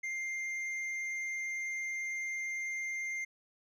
sine tone with hard clipping, 2103 Hz, C7, 8 cents sharp, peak -36 dBFS, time 0.03-3.25 s, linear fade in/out 10 ms, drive 5 dB, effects resampled to 32000 Hz

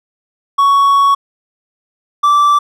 triangle tone pair in turn, 1116 / 1165.8 Hz, C#6 / D6, +11 / -13 cents, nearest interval minor second, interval 76 cents, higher second, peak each -5 dBFS, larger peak neither, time 0.58-1.15 / 2.23-2.59 s, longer first, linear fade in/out 10 ms, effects none

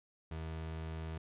30% pulse tone, 80.2 Hz, E2, 47 cents flat, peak -37 dBFS, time 0.31-1.18 s, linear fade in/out 5 ms, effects resampled to 8000 Hz

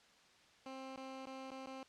15% pulse tone with dropouts, 264.6 Hz, C4, 20 cents sharp, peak -40 dBFS, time 0.66-1.83 s, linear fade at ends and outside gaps 1 ms, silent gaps 0.96-0.974 / 1.256-1.269 / 1.505-1.515 / 1.66-1.672 s, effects white hiss -66 dBFS RMS until 1.88 s + low-pass 5000 Hz 12 dB/octave

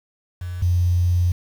sine tone pair in turn, 88.8 / 88.29 Hz, F2 / F2, +29 / +19 cents, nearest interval unison, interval 10 cents, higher first, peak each -26 / -15 dBFS, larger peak second, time 0.41-0.62 / 0.62-1.32 s, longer second, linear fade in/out 5 ms, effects 7-bit

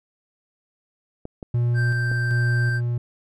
clicks, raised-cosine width 2 ms, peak -20 dBFS, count 3, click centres 1.254 / 1.428 / 2.116 s
triangle tone with tremolo, 120 Hz, B2, 49 cents flat, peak -16 dBFS, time 1.54-2.98 s, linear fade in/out 5 ms, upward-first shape square, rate 1.3 Hz, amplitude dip 30%
triangle tone, 1568 Hz, G6, in tune, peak -24 dBFS, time 1.74-2.81 s, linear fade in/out 50 ms
effects none

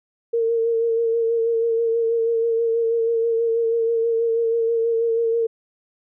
sine tone with vibrato, 459 Hz, A#4, 27 cents flat, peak -17 dBFS, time 0.33-5.47 s, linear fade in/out 10 ms, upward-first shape sine, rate 6.2 Hz, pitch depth 27 cents each way, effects none

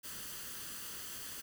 white noise with comb filter, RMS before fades -45 dBFS, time 0.03-1.42 s, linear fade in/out 20 ms, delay 0.65 ms, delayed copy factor +0.55, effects none

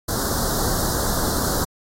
pink band-stop noise, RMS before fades -23 dBFS, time 0.08-1.65 s, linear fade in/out 10 ms, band 1600 to 3900 Hz, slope 48 dB/octave, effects AAC 48 kbps

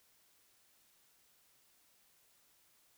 silence, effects white hiss -70 dBFS RMS until 2.97 s

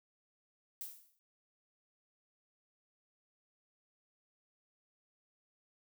violet noise with exponential decay, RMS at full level -41 dBFS, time 0.81-1.19 s, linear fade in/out 0 ms, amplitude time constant 81 ms, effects none

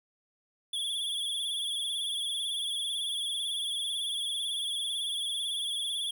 square tone with vibrato, 3375 Hz, G#7, 27 cents sharp, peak -31 dBFS, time 0.73-6.11 s, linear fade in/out 5 ms, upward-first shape triangle, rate 18 Hz, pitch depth 82 cents each way, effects none

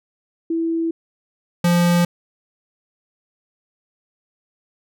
sine / square tone pair in turn, 329.6 / 173.89 Hz, E4 / F3, 0 / -7 cents, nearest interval major seventh, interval 1107 cents, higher first, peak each -18 / -14 dBFS, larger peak second, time 0.5-0.91 / 1.64-2.05 s, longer neither, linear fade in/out 5 ms, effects none

